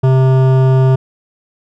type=tone with hard clipping; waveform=triangle; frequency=131.2 Hz; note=C3; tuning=5 cents sharp; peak=-9 dBFS; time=0.03-0.96 s; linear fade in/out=10 ms; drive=18 dB; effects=none